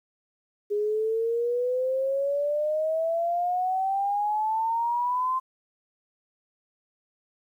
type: exponential sweep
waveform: sine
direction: up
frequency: 409.9 to 1046.5 Hz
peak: -23 dBFS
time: 0.7-5.4 s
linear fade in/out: 20 ms
effects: 10-bit